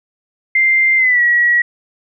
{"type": "tone with pitch glide", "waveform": "sine", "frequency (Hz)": [2093, 1919.3], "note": ["C7", "B6"], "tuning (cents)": [0, -50], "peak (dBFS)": -9, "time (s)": [0.55, 1.62], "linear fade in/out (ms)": 5, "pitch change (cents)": -150, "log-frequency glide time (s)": [0.97, 1.22], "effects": []}